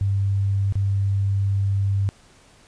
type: tone with dropouts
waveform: sine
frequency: 98.7 Hz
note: G2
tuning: 12 cents sharp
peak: -18 dBFS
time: 0.01-2.09 s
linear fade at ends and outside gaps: 0 ms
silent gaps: 0.724-0.755 s
effects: pink hiss -53 dBFS RMS until 2.67 s + resampled to 22050 Hz